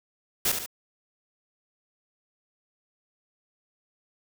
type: noise with echo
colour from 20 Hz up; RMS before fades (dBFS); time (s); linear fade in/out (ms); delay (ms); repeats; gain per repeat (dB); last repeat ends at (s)
white; -24; 0.45-0.52; 5; 71; 2; -6; 0.662
effects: none